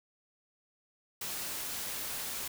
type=noise; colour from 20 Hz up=white; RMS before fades=-38 dBFS; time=1.21-2.48 s; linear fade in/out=5 ms; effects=none